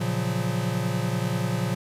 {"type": "chord", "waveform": "square", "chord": "Gb major seventh", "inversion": "first", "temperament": "equal", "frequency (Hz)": [116.54, 138.59, 174.61, 185], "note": ["Bb2", "Db3", "F3", "Gb3"], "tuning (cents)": [0, 0, 0, 0], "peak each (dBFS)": [-29, -31, -30, -33], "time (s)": [0, 1.75], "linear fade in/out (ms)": 10, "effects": ["resampled to 32000 Hz", "10-bit"]}